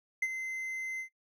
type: tone with ADSR envelope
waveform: triangle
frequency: 2065 Hz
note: C7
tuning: 23 cents flat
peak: -24 dBFS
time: 0.22-1.09 s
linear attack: 6 ms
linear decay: 46 ms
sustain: -9 dB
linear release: 93 ms
effects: noise-tail reverb RT60 0.1 s tail -20 dB re dry